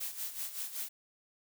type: noise with tremolo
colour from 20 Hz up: blue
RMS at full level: -37 dBFS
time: 0-0.89 s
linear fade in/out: 10 ms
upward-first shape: sine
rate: 5.3 Hz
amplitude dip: 70%
effects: none